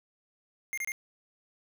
square tone bursts, 2118 Hz, C7, 21 cents sharp, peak -32 dBFS, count 3, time 0.73-0.919 s, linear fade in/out 0 ms, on 45 ms, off 27 ms, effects none

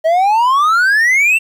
triangle exponential sweep, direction up, 627 to 2743 Hz, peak -7 dBFS, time 0.04-1.39 s, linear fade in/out 20 ms, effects 8-bit

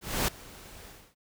pink noise with ADSR envelope, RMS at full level -26 dBFS, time 0.01-1.15 s, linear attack 270 ms, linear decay 5 ms, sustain -22 dB, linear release 280 ms, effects none

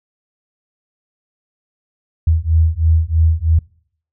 sine beating tone pair, 79.4 / 82.5 Hz, D#2 / E2, +36 / +2 cents, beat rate 3.1 Hz, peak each -14 dBFS, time 2.27-3.59 s, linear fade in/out 5 ms, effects noise-tail reverb RT60 0.6 s tail -25 dB re dry

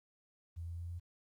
sine tone with pitch steps, 84.3 / 85.08 / 85.87 / 86.67 Hz, E2 / F2 / F2 / F2, +39 / -45 / -29 / -13 cents, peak -40 dBFS, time 0.56-1 s, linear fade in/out 20 ms, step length 110 ms, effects 12-bit

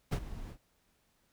brown noise with ADSR envelope, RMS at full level -26 dBFS, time 0.11-0.58 s, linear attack 18 ms, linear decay 66 ms, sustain -17 dB, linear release 81 ms, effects pink hiss -73 dBFS RMS until 1.32 s

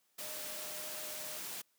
sine tone in noise, 611 Hz, D#5, 32 cents flat, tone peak -51 dBFS, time 0.2-1.38 s, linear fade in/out 10 ms, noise white, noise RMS -43 dBFS, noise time 0.18-1.62 s, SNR -11 dB, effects white hiss -75 dBFS RMS until 1.78 s + high-pass 150 Hz 12 dB/octave

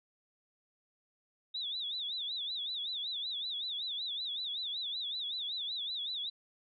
sine tone with vibrato, 3660 Hz, A#7, 32 cents flat, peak -35 dBFS, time 1.54-6.3 s, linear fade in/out 10 ms, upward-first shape sine, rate 5.3 Hz, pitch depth 160 cents each way, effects none

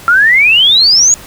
sine exponential sweep, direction up, 1356 to 6890 Hz, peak -4 dBFS, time 0.08-1.14 s, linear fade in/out 0 ms, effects pink hiss -33 dBFS RMS until 1.26 s

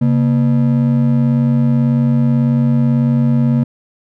triangle ring-modulated tone, 185 Hz, F#3, in tune, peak -5 dBFS, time 0.01-3.64 s, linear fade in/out 10 ms, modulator 49.1 Hz, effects none

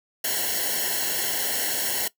white noise with comb filter, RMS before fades -26 dBFS, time 0.24-2.08 s, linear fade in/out 5 ms, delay 0.82 ms, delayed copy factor -0.95, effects noise-tail reverb RT60 0.1 s tail -19 dB re dry

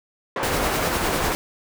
pink band-pass noise, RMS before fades -26 dBFS, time 0.36-1.33 s, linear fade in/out 2 ms, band 360 to 1800 Hz, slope 12 dB/octave
pink noise with tremolo, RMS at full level -24 dBFS, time 0.43-1.35 s, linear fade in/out 0 ms, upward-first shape sine, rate 10 Hz, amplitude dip 40%
effects none

